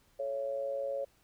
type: tone with amplitude modulation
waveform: sine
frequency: 554.4 Hz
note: C#5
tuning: in tune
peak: -29 dBFS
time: 0.19-1.05 s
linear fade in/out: 10 ms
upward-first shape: sine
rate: 120 Hz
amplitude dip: 70%
effects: pink hiss -68 dBFS RMS until 1.23 s